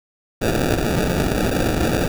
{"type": "noise with sample-and-hold", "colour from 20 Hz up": "violet", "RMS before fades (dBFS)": -19, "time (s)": [0.41, 2.08], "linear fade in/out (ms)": 10, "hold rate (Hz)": 1050, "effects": []}